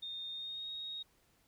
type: tone with pitch glide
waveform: sine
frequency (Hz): 3663 to 3753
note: A#7 to A#7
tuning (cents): -31 to +11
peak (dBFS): -40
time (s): 0.02-1.03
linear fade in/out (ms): 10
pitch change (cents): +42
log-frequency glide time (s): 0.31-0.71
effects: pink hiss -71 dBFS RMS until 1.47 s